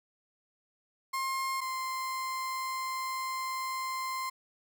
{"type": "tone pair in turn", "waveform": "35% pulse", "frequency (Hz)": [1064, 1045.1], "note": ["C6", "C6"], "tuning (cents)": [29, -2], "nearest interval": "unison", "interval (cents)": 31, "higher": "first", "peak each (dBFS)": [-29, -31], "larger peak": "first", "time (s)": [[1.13, 1.61], [1.61, 4.3]], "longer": "second", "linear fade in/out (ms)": 10, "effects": []}